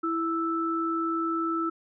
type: tone pair together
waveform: sine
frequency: 329.6 / 1318.5 Hz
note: E4 / E6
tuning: 0 / 0 cents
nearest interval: 2 octaves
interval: 2400 cents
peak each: -28 dBFS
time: 0.03-1.7 s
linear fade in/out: 10 ms
effects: none